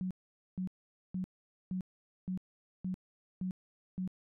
sine tone bursts, 185 Hz, F#3, in tune, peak -33 dBFS, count 8, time 0.01-4.076 s, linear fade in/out 0 ms, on 97 ms, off 470 ms, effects none

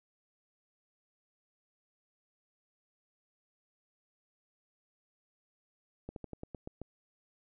slowing click train, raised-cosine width 2 ms, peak -28 dBFS, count 8, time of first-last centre 6.09-6.816 s, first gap 72 ms, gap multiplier 1.12, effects none

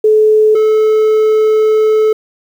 sine / triangle tone pair in turn, 430.8 / 433.5 Hz, A4 / A4, -37 / -26 cents, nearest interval unison, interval 11 cents, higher second, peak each -5 dBFS, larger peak neither, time 0.04-0.55 / 0.55-2.13 s, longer second, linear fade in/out 5 ms, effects 7-bit

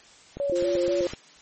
click train, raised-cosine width 2 ms, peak -22 dBFS, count 7, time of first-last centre 0.37-1.135 s, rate 7.84 Hz
sine tone with vibrato, 547 Hz, C#5, 23 cents flat, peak -23 dBFS, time 0.4-1.07 s, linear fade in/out 0 ms, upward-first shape square, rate 4.1 Hz, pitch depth 53 cents each way
sine tone, 349.2 Hz, F4, in tune, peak -25 dBFS, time 0.52-1.07 s, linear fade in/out 2 ms
white noise, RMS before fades -37 dBFS, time 0.55-1.15 s, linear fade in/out 10 ms
effects white hiss -52 dBFS RMS until 1.41 s + MP3 32 kbps

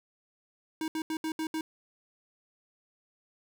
square tone bursts at uneven times, 317 Hz, D#4, 32 cents sharp, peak -31 dBFS, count 6, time 0.81-0.88 / 0.95-1.02 / 1.1-1.17 / 1.24-1.32 / 1.39-1.47 / 1.54-1.61 s, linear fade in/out 2 ms, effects none

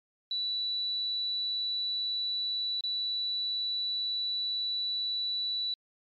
sine tone with dropouts, 3951 Hz, B7, in tune, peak -29 dBFS, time 0.31-5.74 s, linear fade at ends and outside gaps 2 ms, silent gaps 2.809-2.837 s, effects MP3 48 kbps

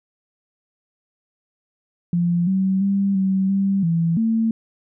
sine tone with pitch steps, 173.2 / 190.6 / 197.5 / 191.3 / 195.8 / 166.5 / 224.8 Hz, F3 / G3 / G3 / G3 / G3 / E3 / A3, -14 / -48 / +13 / -42 / -2 / +18 / +37 cents, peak -16 dBFS, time 2.13-4.51 s, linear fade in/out 2 ms, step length 340 ms, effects none

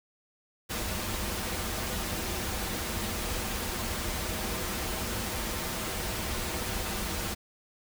pink noise with comb filter, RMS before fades -33 dBFS, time 0.69-7.35 s, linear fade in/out 20 ms, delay 7.1 ms, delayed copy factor -0.5, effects none

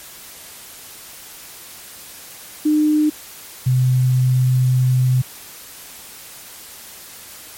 sine tone pair in turn, 303.4 / 127.91 Hz, D#4 / C3, -44 / -39 cents, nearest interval octave + minor third, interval 1495 cents, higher first, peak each -12 dBFS, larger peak neither, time 2.65-3.1 / 3.66-5.22 s, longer second, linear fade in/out 10 ms, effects white hiss -38 dBFS RMS until 7.57 s + MP3 64 kbps

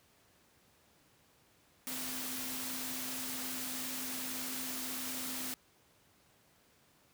sine tone in noise, 257 Hz, C4, 31 cents flat, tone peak -46 dBFS, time 1.87-5.54 s, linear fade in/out 0 ms, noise white, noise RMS -40 dBFS, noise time 1.87-5.54 s, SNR -9 dB, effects pink hiss -67 dBFS RMS until 7.13 s + high-pass 80 Hz 12 dB/octave

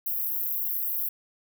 pink high-pass noise, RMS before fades -29 dBFS, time 0.06-1.09 s, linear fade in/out 5 ms, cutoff 12000 Hz, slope 96 dB/octave, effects none

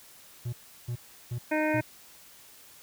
triangle tone bursts, 120.5 Hz, B2, 42 cents flat, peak -28 dBFS, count 4, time 0.45-1.816 s, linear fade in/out 10 ms, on 79 ms, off 350 ms
harmonic tone, 308.1 Hz, D#4, 17 cents flat, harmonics 1 / 2 / 3 / 5 / 6 / 7 / 8, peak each -28 / -29 / -34 / -35 / -37 / -38 / -37 dBFS, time 1.51-1.81 s, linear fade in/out 10 ms
effects white hiss -53 dBFS RMS until 2.82 s

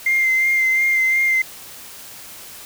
sine tone with vibrato, 2093 Hz, C7, in tune, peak -13 dBFS, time 0.06-1.42 s, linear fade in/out 5 ms, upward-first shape sine, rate 2.8 Hz, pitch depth 23 cents each way, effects tanh soft clip ceiling -10 dBFS + white hiss -38 dBFS RMS until 2.65 s

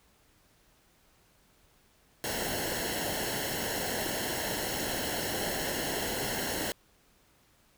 pink noise with comb filter, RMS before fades -33 dBFS, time 2.24-6.72 s, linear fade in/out 0 ms, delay 0.83 ms, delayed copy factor -0.75, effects pink hiss -65 dBFS RMS until 7.77 s

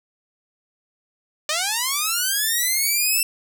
5% pulse linear sweep, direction up, 587.3 to 2690 Hz, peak -9 dBFS, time 1.49-3.23 s, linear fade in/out 2 ms, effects none

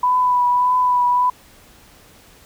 sine tone with vibrato, 991 Hz, B5, 6 cents sharp, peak -13 dBFS, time 0.03-1.3 s, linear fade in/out 5 ms, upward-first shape triangle, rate 1.7 Hz, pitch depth 25 cents each way, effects pink hiss -48 dBFS RMS until 2.45 s

